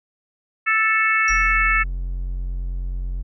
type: harmonic tone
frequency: 440 Hz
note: A4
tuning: in tune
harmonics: 3 / 4 / 5 / 6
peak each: -21 / -20 / -20 / -25 dBFS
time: 0.66-1.84 s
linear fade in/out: 20 ms
type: tone with exponential decay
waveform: sine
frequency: 5670 Hz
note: F8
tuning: 25 cents sharp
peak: -24 dBFS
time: 1.28-1.58 s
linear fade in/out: 1 ms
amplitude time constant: 64 ms
type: tone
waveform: triangle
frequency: 44.61 Hz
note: F1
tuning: 38 cents sharp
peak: -21 dBFS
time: 1.29-3.23 s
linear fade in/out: 20 ms
effects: none